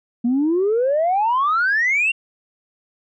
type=exponential sweep; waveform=sine; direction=up; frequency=231.1 to 2800 Hz; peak=-14 dBFS; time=0.24-2.12 s; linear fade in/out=10 ms; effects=tanh soft clip ceiling -12 dBFS